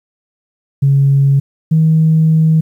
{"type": "tone pair in turn", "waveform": "sine", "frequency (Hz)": [138.59, 159.06], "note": ["C#3", "D#3"], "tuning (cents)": [0, 38], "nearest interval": "major second", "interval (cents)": 238, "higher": "second", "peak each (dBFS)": -6, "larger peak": "neither", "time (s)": [[0.82, 1.4], [1.71, 2.61]], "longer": "second", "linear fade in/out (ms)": 10, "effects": ["tanh soft clip ceiling -2 dBFS", "8-bit"]}